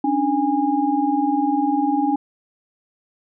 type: tone cluster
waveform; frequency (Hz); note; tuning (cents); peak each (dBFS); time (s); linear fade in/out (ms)
sine; 277.4 / 297.4 / 819; C#4 / D4 / G#5; +1 / +22 / -24; -21; 0.04-2.16; 5
effects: none